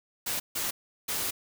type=noise bursts at uneven times; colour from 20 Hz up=white; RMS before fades=-31 dBFS; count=3; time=0.26-0.4 / 0.55-0.71 / 1.08-1.31 s; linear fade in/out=10 ms; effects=none